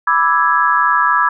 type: chord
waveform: sine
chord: E dominant seventh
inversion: second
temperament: equal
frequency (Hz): 987.8 / 1174.7 / 1318.5 / 1661.2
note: B5 / D6 / E6 / G#6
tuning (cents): 0 / 0 / 0 / 0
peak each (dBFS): -16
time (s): 0.07-1.29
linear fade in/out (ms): 5
effects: none

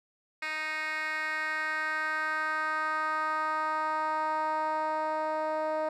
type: tone with band-pass filter sweep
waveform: 10% pulse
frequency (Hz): 311.1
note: D#4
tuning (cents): 0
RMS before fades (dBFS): -31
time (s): 0.42-5.89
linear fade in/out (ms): 5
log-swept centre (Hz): 2400 to 670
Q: 2.6
effects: none

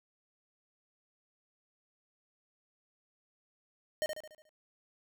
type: tone with echo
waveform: square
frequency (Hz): 616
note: D#5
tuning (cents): -17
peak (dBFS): -30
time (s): 4.02-4.06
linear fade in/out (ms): 0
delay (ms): 72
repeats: 6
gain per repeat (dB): -6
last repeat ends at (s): 4.492
effects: none

